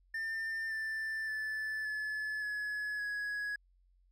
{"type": "tone with pitch steps", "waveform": "triangle", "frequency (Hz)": [1797, 1771.2, 1745.8, 1720.8, 1696.1, 1671.8], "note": ["A6", "A6", "A6", "A6", "G#6", "G#6"], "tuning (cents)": [36, 11, -14, -39, 36, 11], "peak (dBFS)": -33, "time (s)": [0.14, 3.56], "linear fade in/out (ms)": 5, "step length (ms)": 570, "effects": ["added 45 Hz sine -65 dBFS peak until 4.11 s"]}